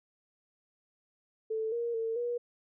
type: tone with pitch steps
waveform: sine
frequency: 441.1 / 470.3 / 451.3 / 480.5 Hz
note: A4 / A#4 / A4 / B4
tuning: +4 / +15 / +44 / -48 cents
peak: -30 dBFS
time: 1.5-2.38 s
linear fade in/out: 10 ms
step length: 220 ms
effects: none